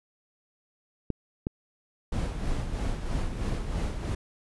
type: clicks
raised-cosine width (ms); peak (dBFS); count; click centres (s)
3; -15; 2; 1.103 / 1.469
type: noise with tremolo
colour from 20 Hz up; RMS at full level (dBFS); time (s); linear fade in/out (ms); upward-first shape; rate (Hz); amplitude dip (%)
brown; -28; 2.12-4.15; 5; sine; 3.1; 50
effects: resampled to 24000 Hz